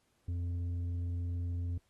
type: tone with tanh clipping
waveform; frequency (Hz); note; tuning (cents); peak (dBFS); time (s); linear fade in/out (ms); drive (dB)
triangle; 87.31; F2; 0; -34; 0.28-1.78; 5; 10
effects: pink hiss -75 dBFS RMS until 1.89 s + AAC 32 kbps